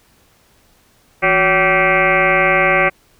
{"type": "tone with frequency modulation", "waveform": "sine", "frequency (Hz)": 1356, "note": "E6", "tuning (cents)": 49, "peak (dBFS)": -10, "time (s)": [1.22, 2.9], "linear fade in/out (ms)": 20, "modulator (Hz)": 198, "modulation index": 5.2, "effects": ["pink hiss -54 dBFS RMS until 3.19 s"]}